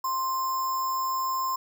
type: tone with sample-and-hold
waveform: sine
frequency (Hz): 1046.5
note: C6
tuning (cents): 0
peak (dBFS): -25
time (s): 0.04-1.56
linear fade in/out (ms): 5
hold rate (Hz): 6300
effects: none